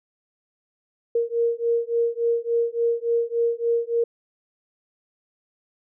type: beating tone pair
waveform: sine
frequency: 465.4 / 468.9 Hz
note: A#4 / A#4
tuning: -3 / +10 cents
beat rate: 3.5 Hz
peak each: -23 dBFS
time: 1.15-4.04 s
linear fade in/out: 5 ms
effects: none